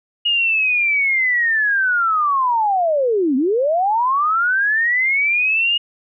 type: linear two-way sweep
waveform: sine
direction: down then up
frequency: 2878 to 246.9 to 2878 Hz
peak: -14 dBFS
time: 0.25-5.78 s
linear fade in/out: 10 ms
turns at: 3.36 s
effects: none